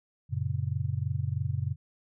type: chord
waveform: sine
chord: F# major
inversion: none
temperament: just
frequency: 92.5 / 115.62 / 138.75 Hz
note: F#2 / A#2 / C#3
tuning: 0 / -14 / +2 cents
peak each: -32 dBFS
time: 0.29-1.76 s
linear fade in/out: 50 ms
effects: none